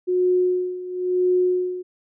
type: tone with tremolo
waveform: sine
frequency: 363.4 Hz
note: F#4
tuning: 31 cents flat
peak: -15 dBFS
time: 0.07-1.83 s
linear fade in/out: 20 ms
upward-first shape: sine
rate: 0.98 Hz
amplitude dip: 80%
effects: none